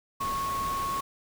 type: tone in noise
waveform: sine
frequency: 1100 Hz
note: C#6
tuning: 14 cents flat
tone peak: -28 dBFS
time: 0.2-1.01 s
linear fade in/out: 10 ms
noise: pink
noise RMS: -38 dBFS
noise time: 0.2-1.01 s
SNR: +7 dB
effects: none